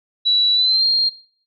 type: tone with pitch glide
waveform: sine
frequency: 3931 to 4213 Hz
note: B7 to C8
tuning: -9 to +11 cents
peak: -13 dBFS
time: 0.25-1.1 s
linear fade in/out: 20 ms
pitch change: +120 cents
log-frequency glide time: 0.54-0.85 s
effects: noise-tail reverb RT60 0.6 s tail -21 dB re dry